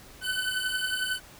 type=beating tone pair; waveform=25% pulse; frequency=1504 / 1515 Hz; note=F#6 / F#6; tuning=+28 / +40 cents; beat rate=11 Hz; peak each=-27 / -27 dBFS; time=0.21-1.2 s; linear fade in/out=50 ms; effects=pink hiss -50 dBFS RMS until 1.39 s